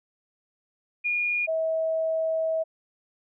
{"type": "tone pair in turn", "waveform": "sine", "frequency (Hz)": [2433, 644.4], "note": ["D#7", "E5"], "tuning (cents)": [-39, -39], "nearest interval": "octave + major seventh", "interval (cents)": 2300, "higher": "first", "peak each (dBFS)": [-23, -23], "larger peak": "neither", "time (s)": [[1.04, 1.47], [1.47, 2.64]], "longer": "second", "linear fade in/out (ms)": 20, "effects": []}